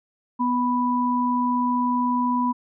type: tone pair together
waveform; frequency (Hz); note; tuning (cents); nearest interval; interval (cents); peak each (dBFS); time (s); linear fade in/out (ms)
sine; 246.9 / 987.6; B3 / B5; 0 / 0; 2 octaves; 2400; -22; 0.39-2.53; 20
effects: none